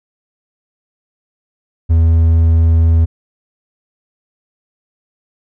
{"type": "tone", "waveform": "triangle", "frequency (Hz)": 82, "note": "E2", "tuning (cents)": -9, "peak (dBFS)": -5, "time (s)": [1.89, 3.06], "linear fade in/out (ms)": 20, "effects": []}